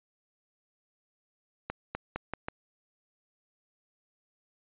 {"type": "accelerating click train", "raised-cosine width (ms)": 0.5, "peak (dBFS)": -18, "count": 5, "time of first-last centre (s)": [1.7, 2.485], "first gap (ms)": 250, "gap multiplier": 0.84, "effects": ["resampled to 8000 Hz"]}